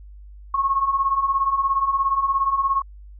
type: beating tone pair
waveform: sine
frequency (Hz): 1079 / 1096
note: C#6 / C#6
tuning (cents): -47 / -20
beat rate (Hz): 17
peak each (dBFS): -24 / -19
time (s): 0.54-2.82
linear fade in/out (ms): 5
effects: added 50 Hz sine -39 dBFS peak until 3.19 s